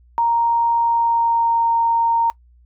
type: tone with pitch glide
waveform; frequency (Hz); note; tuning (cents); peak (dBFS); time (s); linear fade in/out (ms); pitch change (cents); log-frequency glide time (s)
sine; 932.3 to 924.3; A#5 to A#5; 0 to -15; -14; 0.18-2.3; 0; -15; 0.77-1.66
effects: noise-tail reverb RT60 0.1 s tail -22 dB re dry + added 60 Hz sine -48 dBFS peak until 2.65 s